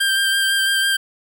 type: tone with vibrato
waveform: 25% pulse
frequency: 1583 Hz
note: G6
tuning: 17 cents sharp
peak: -12 dBFS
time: 0-0.97 s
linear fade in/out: 10 ms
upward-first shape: sine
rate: 6 Hz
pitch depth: 17 cents each way
effects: none